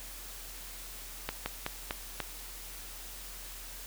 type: slowing click train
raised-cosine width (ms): 0.3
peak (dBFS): -16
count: 5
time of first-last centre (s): 1.29-2.203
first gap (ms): 170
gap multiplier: 1.2
effects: added 42 Hz sine -48 dBFS peak until 3.86 s + white hiss -46 dBFS RMS until 3.86 s